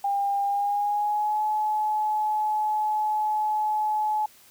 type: tone with pitch glide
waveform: sine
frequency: 801 to 853.5 Hz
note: G5 to G#5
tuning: +37 to +47 cents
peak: -22 dBFS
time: 0.04-4.26 s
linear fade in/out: 5 ms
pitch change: +110 cents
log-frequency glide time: 0.44-1.43 s
effects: white hiss -54 dBFS RMS until 4.5 s